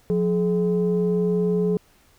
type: tone pair together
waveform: sine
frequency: 178.3 / 424.1 Hz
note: F3 / G#4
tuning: +36 / +36 cents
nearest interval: octave + minor third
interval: 1500 cents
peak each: -20 dBFS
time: 0.1-1.77 s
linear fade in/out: 0 ms
effects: tanh soft clip ceiling -13 dBFS + pink hiss -58 dBFS RMS until 2.18 s